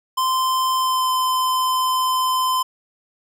square tone with pitch glide, 1037 to 1027.5 Hz, C6 to C6, -16 to -32 cents, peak -18 dBFS, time 0.17-2.63 s, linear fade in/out 10 ms, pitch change -16 cents, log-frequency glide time 0.77-1.1 s, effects none

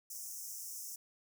pink high-pass noise, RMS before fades -45 dBFS, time 0.1-0.96 s, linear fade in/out 5 ms, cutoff 5400 Hz, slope 96 dB/octave, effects none

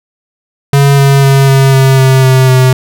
square tone with pitch steps, 140 / 138.39 / 136.8 / 135.23 / 133.68 / 132.14 / 130.62 / 129.12 Hz, C#3 / C#3 / C#3 / C#3 / C3 / C3 / C3 / C3, +18 / -3 / -23 / -43 / +38 / +17 / -3 / -23 cents, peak -4 dBFS, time 0.73-2.73 s, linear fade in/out 2 ms, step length 250 ms, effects none

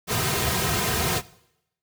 pink noise with comb filter, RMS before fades -24 dBFS, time 0.07-1.22 s, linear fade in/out 50 ms, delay 3.5 ms, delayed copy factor -0.8, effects noise-tail reverb RT60 0.8 s tail -20 dB re dry + high-pass 60 Hz 12 dB/octave

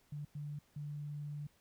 sine tone bursts at uneven times, 146.83 Hz, D3, in tune, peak -40 dBFS, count 3, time 0.12-0.25 / 0.35-0.59 / 0.76-1.47 s, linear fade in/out 5 ms, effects pink hiss -71 dBFS RMS until 1.6 s

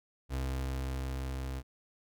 35% pulse tone with level ramp, 65.8 Hz, C2, 10 cents sharp, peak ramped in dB -30 to -34 dBFS, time 0.29-1.63 s, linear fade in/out 50 ms, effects none

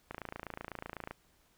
click train, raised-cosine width 0.5 ms, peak -25 dBFS, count 29, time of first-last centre 0.11-1.11 s, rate 28 Hz, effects pink hiss -69 dBFS RMS until 1.57 s

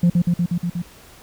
sine tone with echo, 173.8 Hz, F3, 8 cents flat, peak -9 dBFS, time 0.03-0.1 s, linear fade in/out 5 ms, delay 120 ms, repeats 6, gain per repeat -2 dB, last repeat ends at 0.82 s, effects tanh soft clip ceiling -10 dBFS + pink hiss -46 dBFS RMS until 1.22 s

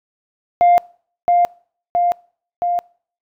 sine tone with echo, 701 Hz, F5, 6 cents sharp, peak -6 dBFS, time 0.61-0.78 s, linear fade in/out 0 ms, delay 670 ms, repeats 3, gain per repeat -3 dB, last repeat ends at 2.79 s, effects noise-tail reverb RT60 0.5 s tail -26 dB re dry + tanh soft clip ceiling -6 dBFS

